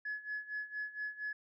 sine tone with tremolo, 1700 Hz, G#6, 40 cents sharp, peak -34 dBFS, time 0.05-1.33 s, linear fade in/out 5 ms, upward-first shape sine, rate 4.3 Hz, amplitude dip 85%, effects tanh soft clip ceiling -32 dBFS

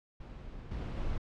brown noise with level steps, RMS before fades -45 / -37 / -35 dBFS, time 0.2-1.18 s, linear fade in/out 5 ms, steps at 0.71 / 0.96 s, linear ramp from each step 5 ms, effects low-pass 4000 Hz 12 dB/octave

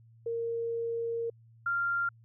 sine tone pair in turn, 463 / 1390.1 Hz, A#4 / F6, -12 / -8 cents, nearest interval octave + perfect fifth, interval 1904 cents, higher second, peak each -30 / -27 dBFS, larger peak second, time 0.26-1.3 / 1.66-2.09 s, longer first, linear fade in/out 5 ms, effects added 114 Hz sine -55 dBFS peak until 2.24 s

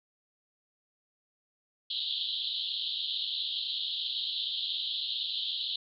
pink band-pass noise, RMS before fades -34 dBFS, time 1.9-5.76 s, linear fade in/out 5 ms, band 3100 to 4200 Hz, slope 96 dB/octave, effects none

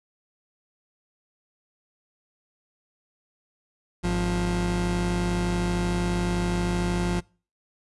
30% pulse tone pair together, 52.3 / 175.9 Hz, G#1 / F3, +13 / +13 cents, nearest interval octave + major sixth, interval 2100 cents, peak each -25 / -22 dBFS, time 4.03-7.21 s, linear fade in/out 20 ms, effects noise-tail reverb RT60 0.4 s tail -26 dB re dry + resampled to 24000 Hz

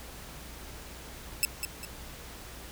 10% pulse tone with echo, 2637 Hz, E7, in tune, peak -13 dBFS, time 1.43-1.45 s, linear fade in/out 0 ms, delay 200 ms, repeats 2, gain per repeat -8 dB, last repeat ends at 1.85 s, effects added 60 Hz sine -48 dBFS peak until 2.71 s + pink hiss -46 dBFS RMS until 2.71 s

